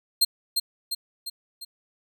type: tone with echo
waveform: sawtooth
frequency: 4186 Hz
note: C8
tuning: in tune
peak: -13 dBFS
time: 0.21-0.25 s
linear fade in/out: 10 ms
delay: 350 ms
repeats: 4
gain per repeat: -5 dB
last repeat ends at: 1.65 s
effects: none